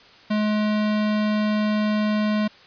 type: tone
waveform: square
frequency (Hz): 212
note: G#3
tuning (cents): +36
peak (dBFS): -20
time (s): 0.3-2.48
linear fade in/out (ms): 10
effects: white hiss -49 dBFS RMS until 2.66 s + resampled to 11025 Hz